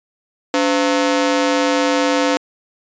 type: ring-modulated tone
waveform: sawtooth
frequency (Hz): 399.4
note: G4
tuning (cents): +32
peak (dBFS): -7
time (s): 0.54-2.37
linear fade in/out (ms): 0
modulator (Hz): 112
effects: resampled to 16000 Hz